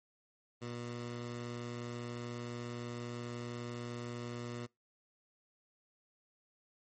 15% pulse tone, 120 Hz, B2, 49 cents flat, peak -34 dBFS, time 0.61-4.67 s, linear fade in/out 20 ms, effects noise-tail reverb RT60 0.2 s tail -24 dB re dry + MP3 32 kbps

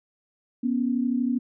sine tone pair together, 242.6 / 275.1 Hz, B3 / C#4, -31 / -13 cents, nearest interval major second, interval 218 cents, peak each -23 / -27 dBFS, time 0.63-1.39 s, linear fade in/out 10 ms, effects none

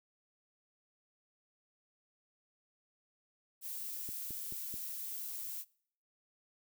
violet noise, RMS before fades -42 dBFS, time 3.61-5.65 s, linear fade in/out 50 ms
click train, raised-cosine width 3 ms, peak -36 dBFS, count 4, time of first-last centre 4.09-4.741 s, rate 4.61 Hz
effects noise-tail reverb RT60 0.6 s tail -24 dB re dry

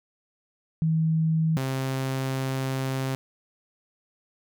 sine / sawtooth tone pair in turn, 160.3 / 132.83 Hz, E3 / C3, -48 / +26 cents, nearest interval minor third, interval 326 cents, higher first, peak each -20 / -22 dBFS, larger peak first, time 0.82-1.57 / 1.57-3.15 s, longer second, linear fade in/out 0 ms, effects none

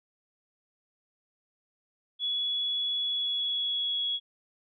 sine tone with pitch glide, 3386 to 3345 Hz, G#7 to G#7, +33 to +12 cents, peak -27 dBFS, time 2.19-4.2 s, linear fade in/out 50 ms, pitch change -21 cents, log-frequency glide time 3.05-4.08 s, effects none

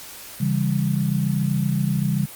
sine chord, C# diminished, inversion none, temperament just, 138.59 / 166.31 / 199.57 Hz, C#3 / E3 / G3, 0 / +16 / +31 cents, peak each -22 / -24 / -23 dBFS, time 0.4-2.26 s, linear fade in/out 10 ms, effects white hiss -39 dBFS RMS until 2.35 s + Opus 48 kbps

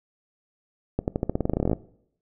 accelerating click train, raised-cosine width 2 ms, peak -10 dBFS, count 18, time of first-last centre 0.99-1.732 s, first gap 89 ms, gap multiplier 0.9, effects noise-tail reverb RT60 0.7 s tail -20 dB re dry

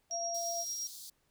sine tone, 684 Hz, F5, 36 cents flat, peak -36 dBFS, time 0.1-0.65 s, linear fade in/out 50 ms
sine tone with tremolo, 5630 Hz, F8, 13 cents sharp, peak -34 dBFS, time 0.11-0.87 s, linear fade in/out 0 ms, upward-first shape triangle, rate 8.7 Hz, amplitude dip 40%
pink high-pass noise, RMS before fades -48 dBFS, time 0.34-1.1 s, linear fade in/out 5 ms, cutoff 3900 Hz, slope 48 dB/octave
effects pink hiss -75 dBFS RMS until 1.3 s

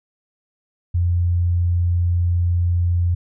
sine tone, 87.31 Hz, F2, in tune, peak -15 dBFS, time 0.94-3.15 s, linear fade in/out 10 ms, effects none

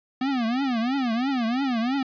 square tone with vibrato, 249.5 Hz, B3, 18 cents sharp, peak -23 dBFS, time 0.21-2.03 s, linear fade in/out 5 ms, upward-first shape triangle, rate 3 Hz, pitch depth 230 cents each way, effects resampled to 11025 Hz + 9-bit

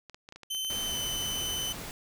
clicks, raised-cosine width 0.2 ms, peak -29 dBFS, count 12, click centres 0.097 / 0.145 / 0.289 / 0.324 / 0.36 / 0.433 / 0.548 / 0.648 / 0.858 / 0.912 / 0.943 / 0.973 s
sawtooth tone with pitch glide, 3071 to 3034 Hz, G7 to F#7, -36 to +43 cents, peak -28 dBFS, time 0.5-1.73 s, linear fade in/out 10 ms, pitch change -21 cents, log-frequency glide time 0.81-0.98 s
pink noise, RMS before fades -40 dBFS, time 0.7-1.91 s, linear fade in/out 0 ms
effects none

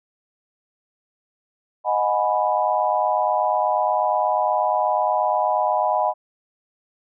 sine chord, G# minor seventh, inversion second, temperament equal with one note detuned, 622.3 / 730.6 / 830.6 / 987.8 Hz, D#5 / F#5 / G#5 / B5, 0 / -22 / 0 / 0 cents, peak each -23 dBFS, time 1.84-6.14 s, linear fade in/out 50 ms, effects none

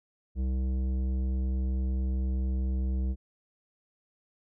sine tone with tanh clipping, 64.6 Hz, C2, 21 cents flat, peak -28 dBFS, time 0.35-3.16 s, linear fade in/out 50 ms, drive 12 dB, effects none

